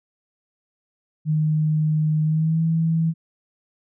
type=tone with pitch glide; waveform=sine; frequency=154.5 to 162.93 Hz; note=D#3 to E3; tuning=-12 to -20 cents; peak=-17 dBFS; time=1.25-3.14 s; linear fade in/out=50 ms; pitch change=+92 cents; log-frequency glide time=2.23-2.62 s; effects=none